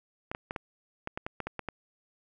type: clicks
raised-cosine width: 0.5 ms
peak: -19 dBFS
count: 11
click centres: 0.315 / 0.349 / 0.509 / 0.562 / 1.074 / 1.175 / 1.265 / 1.403 / 1.47 / 1.593 / 1.687 s
effects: none